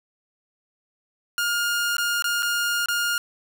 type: tone with dropouts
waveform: sawtooth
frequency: 1416 Hz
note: F6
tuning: 23 cents sharp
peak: -18 dBFS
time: 1.38-3.18 s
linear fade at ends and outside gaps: 1 ms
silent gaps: 1.968-1.982 / 2.223-2.242 / 2.424-2.429 / 2.859-2.885 s
effects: none